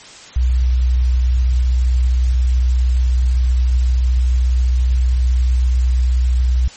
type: tone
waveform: sine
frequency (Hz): 62.2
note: B1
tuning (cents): +13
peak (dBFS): -11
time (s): 0.36-6.68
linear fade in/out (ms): 5
effects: white hiss -38 dBFS RMS until 6.76 s + MP3 32 kbps